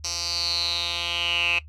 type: tone with band-pass filter sweep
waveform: 10% pulse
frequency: 171.8 Hz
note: F3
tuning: 28 cents flat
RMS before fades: -26 dBFS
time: 0.04-1.59 s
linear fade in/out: 5 ms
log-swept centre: 5400 to 2600 Hz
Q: 8.2
effects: noise-tail reverb RT60 0.1 s tail -17 dB re dry + added 76 Hz sine -41 dBFS peak until 1.68 s

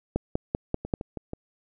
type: two click trains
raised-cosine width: 2 ms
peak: -20 / -11 dBFS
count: 4 / 5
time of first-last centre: 0.85-1.334 / 0.16-0.938 s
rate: 6.2 / 5.14 Hz
effects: none

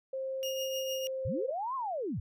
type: tone with pitch glide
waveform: sine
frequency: 530 to 526.9 Hz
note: C5 to C5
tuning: +22 to +12 cents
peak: -33 dBFS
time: 0.13-1.51 s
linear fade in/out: 5 ms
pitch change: -10 cents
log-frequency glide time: 0.7-1.1 s
type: tone with tremolo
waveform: 30% pulse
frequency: 2844 Hz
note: F7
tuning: 31 cents sharp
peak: -32 dBFS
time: 0.43-1.07 s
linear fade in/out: 0 ms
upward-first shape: triangle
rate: 6.6 Hz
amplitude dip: 55%
type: linear two-way sweep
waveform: sine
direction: up then down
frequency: 69.3 to 1097 to 69.3 Hz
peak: -32 dBFS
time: 1.25-2.2 s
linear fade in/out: 5 ms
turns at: 1.75 s
effects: none

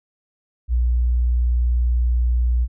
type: tone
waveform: sine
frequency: 60.3 Hz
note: B1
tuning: 41 cents flat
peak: -15 dBFS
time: 0.68-2.68 s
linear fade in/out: 50 ms
effects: none

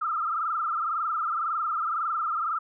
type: tone with frequency modulation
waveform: sine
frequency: 1285 Hz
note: E6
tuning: 45 cents flat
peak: -25 dBFS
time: 0.01-2.59 s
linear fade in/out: 10 ms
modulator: 21.9 Hz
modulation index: 3.9
effects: none

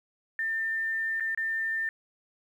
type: tone with dropouts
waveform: sine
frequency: 1797 Hz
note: A6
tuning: 36 cents sharp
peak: -27 dBFS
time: 0.39-1.89 s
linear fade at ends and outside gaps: 1 ms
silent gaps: 1.199-1.206 / 1.348-1.375 s
effects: 10-bit

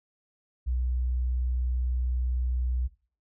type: tone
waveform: sine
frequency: 62.1 Hz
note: B1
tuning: 10 cents sharp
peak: -25 dBFS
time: 0.66-2.88 s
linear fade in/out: 20 ms
effects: noise-tail reverb RT60 0.4 s tail -18 dB re dry

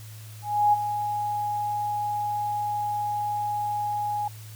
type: tone with ADSR envelope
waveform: sine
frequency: 830.6 Hz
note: G#5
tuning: in tune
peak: -15 dBFS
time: 0.42-4.28 s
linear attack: 310 ms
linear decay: 21 ms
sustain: -10 dB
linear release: 4 ms
effects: added 108 Hz sine -40 dBFS peak until 4.55 s + white hiss -49 dBFS RMS until 4.55 s

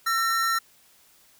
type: tone pair together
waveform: square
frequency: 1346 / 1839.4 Hz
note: E6 / A#6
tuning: +36 / -24 cents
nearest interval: perfect fourth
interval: 540 cents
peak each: -24 / -28 dBFS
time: 0.06-0.59 s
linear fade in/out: 10 ms
effects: white hiss -58 dBFS RMS until 1.39 s

